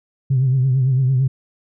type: tone with vibrato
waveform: sine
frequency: 130.81 Hz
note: C3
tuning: in tune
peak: -12 dBFS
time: 0.3-1.28 s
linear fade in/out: 10 ms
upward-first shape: triangle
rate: 8.9 Hz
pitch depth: 89 cents each way
effects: tanh soft clip ceiling -9 dBFS